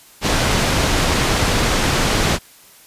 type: low-pass noise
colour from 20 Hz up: pink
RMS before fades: -17 dBFS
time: 0.21-2.39 s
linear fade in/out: 50 ms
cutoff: 7000 Hz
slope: 12 dB/octave
effects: white hiss -46 dBFS RMS until 2.86 s + resampled to 32000 Hz